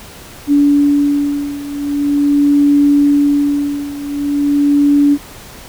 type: beating tone pair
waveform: sine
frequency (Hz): 287.1 / 287.53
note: D4 / D4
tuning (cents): -39 / -37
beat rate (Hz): 0.43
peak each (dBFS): -11 / -14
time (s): 0.47-5.18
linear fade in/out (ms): 50
effects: pink hiss -35 dBFS RMS until 5.68 s